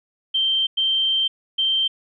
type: tone bursts at uneven times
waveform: sine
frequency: 3136 Hz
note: G7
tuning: in tune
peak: -17 dBFS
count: 3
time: 0.34-0.67 / 0.77-1.28 / 1.58-1.88 s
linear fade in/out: 10 ms
effects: none